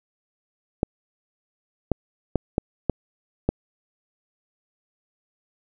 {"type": "clicks", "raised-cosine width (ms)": 2, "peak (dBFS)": -6, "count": 6, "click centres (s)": [0.831, 1.917, 2.357, 2.581, 2.897, 3.49], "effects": []}